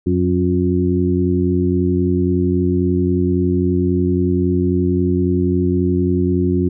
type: harmonic tone with a mistuned harmonic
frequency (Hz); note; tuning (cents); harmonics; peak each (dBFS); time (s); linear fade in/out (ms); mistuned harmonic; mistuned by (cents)
91; F#2; -28; 1 / 2 / 3 / 4; -19 / -19 / -19 / -19; 0.06-6.69; 10; 4; -35
effects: none